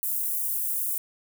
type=high-pass noise; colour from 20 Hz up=white; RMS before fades=-28 dBFS; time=0.03-0.98 s; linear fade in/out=0 ms; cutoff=10000 Hz; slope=24 dB/octave; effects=none